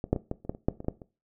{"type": "clicks", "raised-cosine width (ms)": 2, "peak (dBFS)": [-19, -9, -18, -17, -30, -16, -29, -9, -25, -29, -13, -30], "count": 12, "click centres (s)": [0.041, 0.13, 0.162, 0.314, 0.45, 0.495, 0.549, 0.685, 0.804, 0.846, 0.884, 1.018], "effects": ["noise-tail reverb RT60 0.3 s tail -18 dB re dry"]}